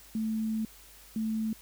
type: tone pair in turn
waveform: sine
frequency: 220 / 220 Hz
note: A3 / A3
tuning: 0 / 0 cents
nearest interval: unison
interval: 0 cents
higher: neither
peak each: -28 / -28 dBFS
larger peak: neither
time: 0.15-0.65 / 1.16-1.53 s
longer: first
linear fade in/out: 2 ms
effects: added 50 Hz sine -58 dBFS peak until 1.61 s + white hiss -54 dBFS RMS until 1.61 s